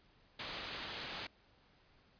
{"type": "low-pass noise", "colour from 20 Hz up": "white", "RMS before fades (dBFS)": -45, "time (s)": [0.39, 1.27], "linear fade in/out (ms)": 5, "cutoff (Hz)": 4600, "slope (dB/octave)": 48, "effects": ["pink hiss -68 dBFS RMS until 2.19 s", "resampled to 11025 Hz"]}